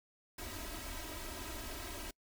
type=noise with comb filter; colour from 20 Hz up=pink; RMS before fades=-44 dBFS; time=0.38-2.11 s; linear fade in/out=5 ms; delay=3.1 ms; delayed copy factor=+0.95; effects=noise-tail reverb RT60 0.1 s tail -26 dB re dry